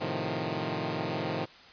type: chord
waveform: 10% pulse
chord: F dominant seventh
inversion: first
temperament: equal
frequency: 110 / 130.81 / 155.56 / 174.61 Hz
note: A2 / C3 / Eb3 / F3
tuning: 0 / 0 / 0 / 0 cents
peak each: -29 / -29 / -26 / -28 dBFS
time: 0-1.46 s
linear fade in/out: 20 ms
effects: white hiss -52 dBFS RMS until 1.72 s + resampled to 11025 Hz